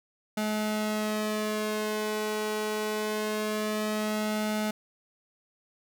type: tone with flanger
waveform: sawtooth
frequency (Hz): 213.6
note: G#3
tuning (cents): +49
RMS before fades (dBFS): -30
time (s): 0.37-4.71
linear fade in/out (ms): 5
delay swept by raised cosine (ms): 1.4 to 2.07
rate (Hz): 0.23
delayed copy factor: +0.75
effects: none